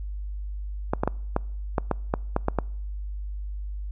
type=clicks; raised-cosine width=1 ms; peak=-8 dBFS; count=10; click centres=0.935 / 1.035 / 1.076 / 1.364 / 1.782 / 1.913 / 2.139 / 2.364 / 2.484 / 2.587 s; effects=noise-tail reverb RT60 0.7 s tail -26 dB re dry + added 50 Hz sine -30 dBFS peak until 3.91 s